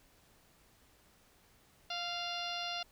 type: harmonic tone with a mistuned harmonic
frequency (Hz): 698.5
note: F5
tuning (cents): 0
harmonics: 1 / 2 / 3 / 4 / 5 / 6 / 7 / 8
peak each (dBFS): -42 / -45 / -50 / -42 / -44 / -45 / -47 / -51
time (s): 1.9-2.83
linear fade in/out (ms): 5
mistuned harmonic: 2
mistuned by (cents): -17
effects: pink hiss -66 dBFS RMS until 2.91 s